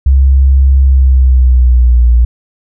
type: tone with pitch glide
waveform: sine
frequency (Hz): 67.1 to 59.44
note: C2 to A#1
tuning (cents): +44 to +34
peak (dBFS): -3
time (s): 0.06-2.25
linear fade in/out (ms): 5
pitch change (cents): -210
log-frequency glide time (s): 0.82-2.08
effects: none